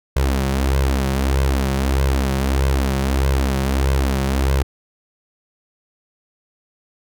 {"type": "tone with flanger", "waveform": "sawtooth", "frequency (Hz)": 67.2, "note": "C2", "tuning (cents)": 47, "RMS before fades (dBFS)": -18, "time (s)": [0.16, 4.63], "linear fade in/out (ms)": 5, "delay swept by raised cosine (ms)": [1.9, 5.5], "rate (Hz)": 1.6, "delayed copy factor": 0.65, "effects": []}